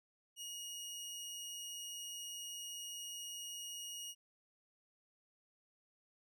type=tone; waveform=20% pulse; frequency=2879 Hz; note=F#7; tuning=48 cents flat; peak=-39 dBFS; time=0.36-4.15 s; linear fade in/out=50 ms; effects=none